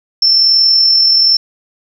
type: tone with amplitude modulation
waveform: sine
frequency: 5360 Hz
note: E8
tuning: 28 cents sharp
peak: -5 dBFS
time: 0.22-1.37 s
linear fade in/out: 5 ms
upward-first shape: sine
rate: 41.1 Hz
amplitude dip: 30%
effects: 7-bit